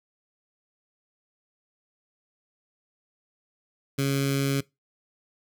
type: tone with notch filter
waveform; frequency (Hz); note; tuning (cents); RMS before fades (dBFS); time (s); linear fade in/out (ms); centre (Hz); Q
15% pulse; 138; C#3; -7; -25; 3.98-4.61; 10; 800; 0.51
effects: noise-tail reverb RT60 0.2 s tail -21 dB re dry